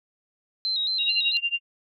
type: tone with vibrato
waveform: sine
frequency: 3951 Hz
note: B7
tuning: in tune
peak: -23 dBFS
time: 0.65-1.37 s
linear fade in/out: 0 ms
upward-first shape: square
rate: 4.5 Hz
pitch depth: 64 cents each way
type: tone with tremolo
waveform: sine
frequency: 2786 Hz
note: F7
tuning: 5 cents flat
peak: -20 dBFS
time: 0.98-1.6 s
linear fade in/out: 50 ms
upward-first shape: sine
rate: 11 Hz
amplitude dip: 95%
effects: none